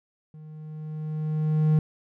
triangle tone with level ramp, 154.6 Hz, D#3, 11 cents flat, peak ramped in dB -40 to -14 dBFS, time 0.34-1.79 s, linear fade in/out 2 ms, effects none

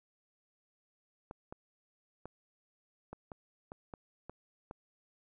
clicks, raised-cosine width 1 ms, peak -30 dBFS, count 9, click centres 1.311 / 1.525 / 2.256 / 3.13 / 3.318 / 3.719 / 3.938 / 4.296 / 4.711 s, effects none

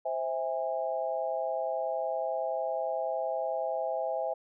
sine chord, C augmented, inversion none, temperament just, 523.3 / 654.1 / 817.6 Hz, C5 / E5 / G#5, 0 / -14 / -27 cents, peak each -34 / -32 / -35 dBFS, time 0.05-4.34 s, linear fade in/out 10 ms, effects none

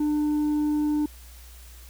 triangle tone with tanh clipping, 299 Hz, D4, 31 cents sharp, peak -22 dBFS, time 0-1.06 s, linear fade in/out 5 ms, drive 8 dB, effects added 60 Hz sine -44 dBFS peak until 1.89 s + white hiss -51 dBFS RMS until 1.89 s

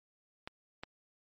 clicks, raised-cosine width 0.3 ms, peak -25 dBFS, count 2, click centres 0.475 / 0.835 s, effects MP3 48 kbps

